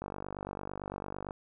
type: click train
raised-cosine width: 1 ms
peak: -24 dBFS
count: 64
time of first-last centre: 0.02-1.308 s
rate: 48.9 Hz
effects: none